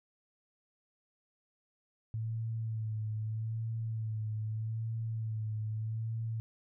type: tone with vibrato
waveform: sine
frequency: 110.6 Hz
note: A2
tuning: 9 cents sharp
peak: -33 dBFS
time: 2.14-6.4 s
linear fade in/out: 0 ms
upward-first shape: sine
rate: 0.8 Hz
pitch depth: 39 cents each way
effects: none